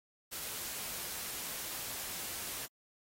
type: noise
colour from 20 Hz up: white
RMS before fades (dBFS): -41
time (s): 0.31-2.67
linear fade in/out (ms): 20
effects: AAC 48 kbps